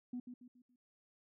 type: tone with echo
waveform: sine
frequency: 246.9 Hz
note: B3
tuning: in tune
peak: -38 dBFS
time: 0.13-0.2 s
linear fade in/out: 5 ms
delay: 140 ms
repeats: 4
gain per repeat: -8 dB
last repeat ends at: 0.76 s
effects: tanh soft clip ceiling -35 dBFS